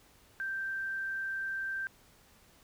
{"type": "tone", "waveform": "sine", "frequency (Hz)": 1568, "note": "G6", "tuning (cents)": 0, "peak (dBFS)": -33, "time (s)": [0.4, 1.87], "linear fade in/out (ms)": 0, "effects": ["pink hiss -62 dBFS RMS until 2.63 s"]}